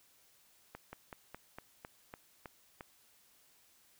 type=slowing click train; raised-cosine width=0.5 ms; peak=-30 dBFS; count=9; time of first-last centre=0.75-2.808 s; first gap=180 ms; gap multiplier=1.1; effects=white hiss -67 dBFS RMS until 3.99 s